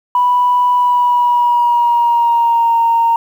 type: tone with pitch glide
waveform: sine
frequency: 985 to 924.4 Hz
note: B5 to A#5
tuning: -5 to -15 cents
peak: -8 dBFS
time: 0.15-3.16 s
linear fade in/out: 2 ms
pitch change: -110 cents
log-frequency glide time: 0.75-2.78 s
effects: tanh soft clip ceiling -4 dBFS + 7-bit